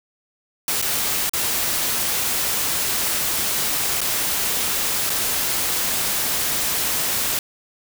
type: noise with dropouts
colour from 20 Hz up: white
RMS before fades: -22 dBFS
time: 0.68-7.39 s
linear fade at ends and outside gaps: 2 ms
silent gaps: 0.816-0.824 / 1.295-1.334 / 4.007-4.014 / 5.097-5.101 s
effects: none